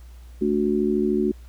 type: chord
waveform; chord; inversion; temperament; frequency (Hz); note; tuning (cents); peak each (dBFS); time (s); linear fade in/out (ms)
sine; D major; second; just; 220.2 / 293.7 / 367.1; A3 / D4 / F#4; +2 / 0 / -14; -23 / -25 / -22; 0.41-1.32; 10
effects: added 60 Hz sine -40 dBFS peak until 1.48 s + pink hiss -57 dBFS RMS until 1.48 s